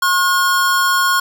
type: tone pair together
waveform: square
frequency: 1078 / 1439 Hz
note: C#6 / F#6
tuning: -49 / -49 cents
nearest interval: perfect fourth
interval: 500 cents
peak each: -16 dBFS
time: 0.02-1.2 s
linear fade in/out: 5 ms
effects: none